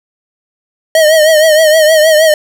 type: tone with vibrato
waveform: square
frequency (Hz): 626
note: D#5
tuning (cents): +10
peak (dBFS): -5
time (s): 0.95-2.34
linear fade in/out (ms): 2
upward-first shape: triangle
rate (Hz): 6.4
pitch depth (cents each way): 77
effects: none